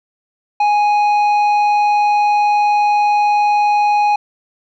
sine tone with tanh clipping, 830.6 Hz, G#5, in tune, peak -12 dBFS, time 0.6-4.16 s, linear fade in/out 5 ms, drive 8 dB, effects none

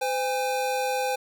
square tone pair together, 512 / 812 Hz, C5 / G#5, -38 / -39 cents, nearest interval minor sixth, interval 799 cents, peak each -28 dBFS, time 0.01-1.16 s, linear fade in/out 10 ms, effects none

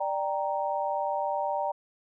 sine chord, G minor, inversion second, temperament equal with one note detuned, 590.7 / 784 / 932.3 Hz, D5 / G5 / Bb5, +10 / 0 / 0 cents, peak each -31 dBFS, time 0-1.72 s, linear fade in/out 10 ms, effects none

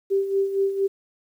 sine tone with tremolo, 392 Hz, G4, in tune, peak -17 dBFS, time 0.1-0.88 s, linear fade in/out 20 ms, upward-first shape sine, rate 4.3 Hz, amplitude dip 65%, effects 9-bit

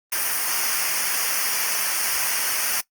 white noise with comb filter, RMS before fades -23 dBFS, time 0.12-2.81 s, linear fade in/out 5 ms, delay 0.26 ms, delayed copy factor -0.8, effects noise-tail reverb RT60 0.1 s tail -19 dB re dry + Opus 32 kbps

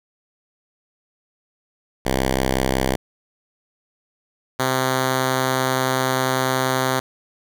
5% pulse tone pair in turn, 65.41 / 130.33 Hz, C2 / C3, 0 / -6 cents, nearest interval octave, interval 1194 cents, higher second, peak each -7 dBFS, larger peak neither, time 2.05-2.96 / 4.59-7 s, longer second, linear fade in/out 10 ms, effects none

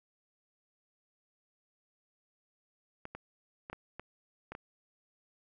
clicks, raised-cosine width 0.5 ms, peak -27 dBFS, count 7, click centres 3.054 / 3.15 / 3.699 / 3.73 / 3.996 / 4.52 / 4.551 s, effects none

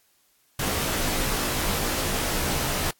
pink noise with comb filter, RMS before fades -26 dBFS, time 0.59-2.91 s, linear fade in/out 5 ms, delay 18 ms, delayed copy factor -1, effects white hiss -64 dBFS RMS until 2.99 s + AAC 64 kbps

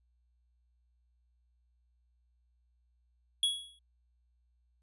square tone with exponential decay, 3345 Hz, G#7, 12 cents sharp, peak -24 dBFS, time 3.43-3.79 s, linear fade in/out 2 ms, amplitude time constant 77 ms, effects added 60 Hz sine -69 dBFS peak until 4.82 s + resampled to 24000 Hz

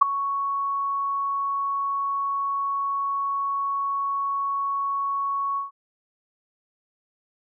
sine tone with ADSR envelope, 1111 Hz, C#6, 4 cents sharp, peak -7 dBFS, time 0.01-5.71 s, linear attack 13 ms, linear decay 6 ms, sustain -16 dB, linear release 140 ms, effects none

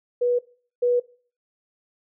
sine tone pair in turn, 487.8 / 487.8 Hz, B4 / B4, -21 / -21 cents, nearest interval unison, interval 0 cents, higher neither, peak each -18 / -17 dBFS, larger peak second, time 0.21-0.39 / 0.82-1 s, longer neither, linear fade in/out 10 ms, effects noise-tail reverb RT60 0.4 s tail -19 dB re dry

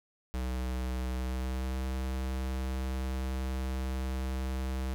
square tone with pitch glide, 63.4 to 65.07 Hz, B1 to C2, +46 to -9 cents, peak -32 dBFS, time 0.34-4.94 s, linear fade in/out 0 ms, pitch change +45 cents, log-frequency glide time 1.14-1.8 s, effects none

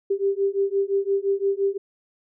sine beating tone pair, 392 / 397.8 Hz, G4 / G4, 0 / +25 cents, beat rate 5.8 Hz, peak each -23 / -23 dBFS, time 0.1-1.78 s, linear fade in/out 10 ms, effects none

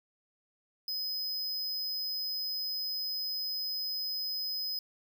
square tone, 5040 Hz, D#8, 21 cents sharp, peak -33 dBFS, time 0.88-4.79 s, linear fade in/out 2 ms, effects none

